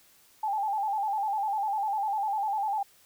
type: tone with vibrato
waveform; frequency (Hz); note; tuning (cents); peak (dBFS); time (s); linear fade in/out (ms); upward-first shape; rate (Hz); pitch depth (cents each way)
sine; 831; G#5; +1; -26; 0.43-2.83; 5; square; 10; 73
effects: white hiss -60 dBFS RMS until 3.05 s